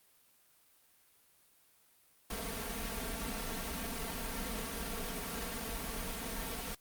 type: noise with comb filter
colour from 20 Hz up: pink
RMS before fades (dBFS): -39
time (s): 2.3-6.75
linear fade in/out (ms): 5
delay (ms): 4.4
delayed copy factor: +0.9
effects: white hiss -67 dBFS RMS until 6.8 s + Opus 32 kbps